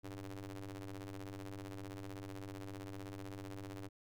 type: ring-modulated tone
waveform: sawtooth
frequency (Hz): 96.6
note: G2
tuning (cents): -25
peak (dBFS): -38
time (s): 0.03-3.89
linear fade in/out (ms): 20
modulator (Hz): 201
effects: none